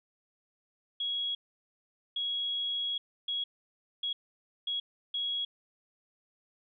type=tone bursts at uneven times; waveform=sine; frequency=3322 Hz; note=G#7; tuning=in tune; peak=-30 dBFS; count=6; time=1-1.35 / 2.16-2.98 / 3.28-3.44 / 4.03-4.13 / 4.67-4.8 / 5.14-5.45 s; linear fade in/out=5 ms; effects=none